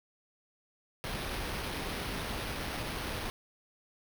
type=noise with sample-and-hold; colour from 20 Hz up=pink; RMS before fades=-37 dBFS; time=1.04-3.3 s; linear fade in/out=0 ms; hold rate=7350 Hz; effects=none